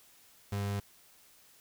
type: tone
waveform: 35% pulse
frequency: 100.7 Hz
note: G2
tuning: 47 cents sharp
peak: -30 dBFS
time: 0.52-0.8 s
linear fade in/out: 5 ms
effects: white hiss -61 dBFS RMS until 1.6 s